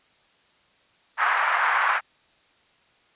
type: band-pass noise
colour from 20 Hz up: white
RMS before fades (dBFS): -22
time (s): 1.17-2.01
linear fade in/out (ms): 50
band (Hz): 900 to 1700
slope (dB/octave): 24
effects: white hiss -61 dBFS RMS until 3.15 s + resampled to 8000 Hz